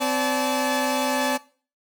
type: tone cluster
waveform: sawtooth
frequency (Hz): 257.9 / 576 / 865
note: C4 / D5 / A5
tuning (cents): -25 / -34 / -30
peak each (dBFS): -22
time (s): 0-1.38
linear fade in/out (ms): 20
effects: noise-tail reverb RT60 0.4 s tail -19 dB re dry